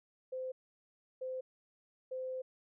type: tone bursts at uneven times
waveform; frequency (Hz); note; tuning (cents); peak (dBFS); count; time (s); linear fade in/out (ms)
sine; 516; C5; -24; -37; 3; 0.32-0.52 / 1.21-1.41 / 2.11-2.42; 10
effects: none